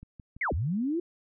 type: click train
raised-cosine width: 5 ms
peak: -33 dBFS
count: 4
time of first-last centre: 0.03-0.533 s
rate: 5.96 Hz
type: linear two-way sweep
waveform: sine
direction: down then up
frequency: 2283 to 61.2 to 356.3 Hz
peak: -26 dBFS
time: 0.41-1 s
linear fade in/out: 5 ms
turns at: 0.53 s
effects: none